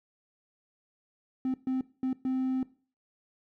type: tone bursts at uneven times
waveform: triangle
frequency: 260 Hz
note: C4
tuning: 11 cents flat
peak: -24 dBFS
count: 4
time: 1.45-1.54 / 1.67-1.81 / 2.03-2.13 / 2.25-2.63 s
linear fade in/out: 2 ms
effects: noise-tail reverb RT60 0.4 s tail -20 dB re dry + tanh soft clip ceiling -20 dBFS